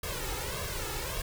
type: noise with flanger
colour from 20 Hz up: pink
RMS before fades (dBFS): -35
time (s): 0.03-1.22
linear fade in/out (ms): 5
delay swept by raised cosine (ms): 1.8 to 2.34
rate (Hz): 1.7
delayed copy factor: +0.9
effects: none